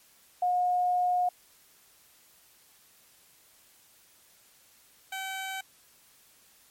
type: tone pair in turn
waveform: sine / 15% pulse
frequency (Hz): 720 / 766.5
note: F#5 / G5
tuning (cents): -47 / -39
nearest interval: minor second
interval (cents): 108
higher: second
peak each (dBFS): -23 / -27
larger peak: first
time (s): 0.42-1.29 / 5.12-5.61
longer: first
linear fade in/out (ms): 5
effects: white hiss -60 dBFS RMS until 6.7 s + MP3 64 kbps